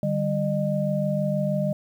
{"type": "tone cluster", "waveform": "sine", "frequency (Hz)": [150.3, 196.6, 608], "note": ["D3", "G3", "D#5"], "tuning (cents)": [40, 5, -40], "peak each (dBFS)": -26, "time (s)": [0.03, 1.73], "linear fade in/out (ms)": 2, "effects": ["9-bit"]}